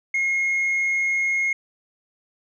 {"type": "tone", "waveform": "sine", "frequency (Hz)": 2153, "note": "C7", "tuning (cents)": 49, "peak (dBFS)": -17, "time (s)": [0.14, 1.53], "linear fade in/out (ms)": 5, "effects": ["tanh soft clip ceiling -18 dBFS"]}